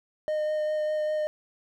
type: tone with vibrato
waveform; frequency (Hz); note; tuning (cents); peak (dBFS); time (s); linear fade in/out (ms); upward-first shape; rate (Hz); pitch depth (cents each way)
triangle; 612; D#5; -29; -23; 0.28-1.27; 0; sine; 5; 10
effects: none